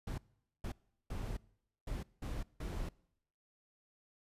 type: noise bursts at uneven times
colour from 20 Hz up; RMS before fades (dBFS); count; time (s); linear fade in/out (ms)
brown; -40; 6; 0.07-0.18 / 0.64-0.72 / 1.1-1.37 / 1.87-2.03 / 2.22-2.43 / 2.6-2.89; 5
effects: noise-tail reverb RT60 0.8 s tail -24 dB re dry + resampled to 32000 Hz